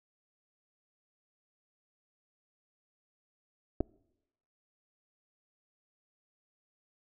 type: clicks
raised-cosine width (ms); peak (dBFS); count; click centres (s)
2; -17; 2; 3.805 / 3.808
effects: noise-tail reverb RT60 0.9 s tail -26 dB re dry